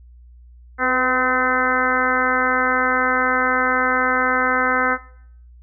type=harmonic tone with a mistuned harmonic; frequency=256 Hz; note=C4; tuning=38 cents flat; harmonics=1 / 2 / 3 / 4 / 5 / 6 / 7 / 8; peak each=-27 / -25 / -26 / -26 / -22 / -21 / -26 / -26 dBFS; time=0.78-4.98 s; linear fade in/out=50 ms; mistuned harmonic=2; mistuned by=-23 cents; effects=noise-tail reverb RT60 0.6 s tail -18 dB re dry + added 60 Hz sine -42 dBFS peak until 5.62 s